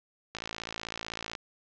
click train, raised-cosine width 0.2 ms, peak -18 dBFS, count 57, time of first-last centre 0.35-1.352 s, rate 55.9 Hz, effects low-pass 6000 Hz 12 dB/octave

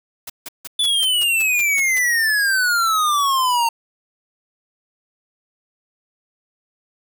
white noise bursts, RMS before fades -31 dBFS, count 10, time 0.27-1.99 s, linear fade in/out 5 ms, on 28 ms, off 160 ms
square exponential sweep, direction down, 3495 to 912 Hz, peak -16 dBFS, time 0.79-3.69 s, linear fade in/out 5 ms
effects none

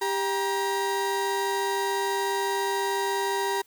35% pulse tone pair together, 394.8 / 950 Hz, G4 / A#5, +12 / +33 cents, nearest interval octave + minor third, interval 1521 cents, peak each -26 dBFS, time 0.01-3.62 s, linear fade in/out 10 ms, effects white hiss -61 dBFS RMS until 3.66 s

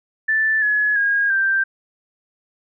sine tone with pitch steps, 1760 / 1695.1 / 1632.7 / 1572.5 Hz, A6 / G#6 / G#6 / G6, 0 / +35 / -30 / +5 cents, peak -15 dBFS, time 0.28-1.64 s, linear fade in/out 10 ms, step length 340 ms, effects none

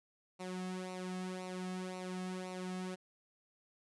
sawtooth tone with flanger, 184.1 Hz, F#3, 8 cents flat, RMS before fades -42 dBFS, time 0.39-2.96 s, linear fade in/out 20 ms, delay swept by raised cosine 0.6 to 2.1 ms, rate 1.9 Hz, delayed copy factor -0.7, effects resampled to 24000 Hz

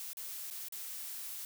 blue noise with dropouts, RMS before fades -43 dBFS, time 0-1.45 s, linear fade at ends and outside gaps 1 ms, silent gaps 0.132-0.17 / 0.502-0.509 / 0.685-0.723 s, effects none

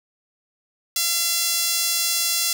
sawtooth tone with high-pass filter, 681 Hz, F5, 44 cents flat, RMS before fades -22 dBFS, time 0.96-2.53 s, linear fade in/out 2 ms, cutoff 4800 Hz, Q 0.92, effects none

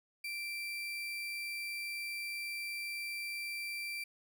35% pulse tone, 2349 Hz, D7, in tune, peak -36 dBFS, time 0.24-4.04 s, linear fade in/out 5 ms, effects none

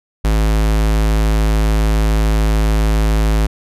square tone, 53.5 Hz, A1, 48 cents flat, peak -12 dBFS, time 0.24-3.47 s, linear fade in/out 10 ms, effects resampled to 32000 Hz

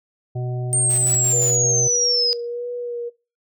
harmonic tone, 124.4 Hz, B2, 13 cents sharp, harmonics 1 / 3 / 5 / 6, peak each -23 / -33 / -37 / -39 dBFS, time 0.35-1.88 s, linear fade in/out 10 ms
sine linear sweep, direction down, 8770 to 4947 Hz, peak -16 dBFS, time 0.73-2.33 s, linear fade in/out 0 ms
white noise with tremolo, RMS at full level -34 dBFS, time 0.89-1.57 s, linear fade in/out 20 ms, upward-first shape square, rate 5.7 Hz, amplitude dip 55%
sine tone with vibrato, 480.7 Hz, B4, 47 cents flat, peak -25 dBFS, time 1.32-3.1 s, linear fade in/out 20 ms, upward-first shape sine, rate 1.6 Hz, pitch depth 22 cents each way
effects noise-tail reverb RT60 0.3 s tail -21 dB re dry

